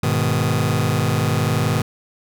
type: chord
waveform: sawtooth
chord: G# minor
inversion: none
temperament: just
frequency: 103.83 / 124.59 / 155.74 Hz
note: G#2 / B2 / D#3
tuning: 0 / +16 / +2 cents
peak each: -17 dBFS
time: 0.03-1.82 s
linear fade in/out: 5 ms
effects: none